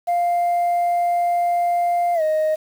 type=tone with pitch glide; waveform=sine; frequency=698.5 to 622.3 Hz; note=F5 to D#5; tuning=0 to 0 cents; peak=-14 dBFS; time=0.07-2.56 s; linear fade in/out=20 ms; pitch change=-200 cents; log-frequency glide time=2.14-2.22 s; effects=tanh soft clip ceiling -15 dBFS + 7-bit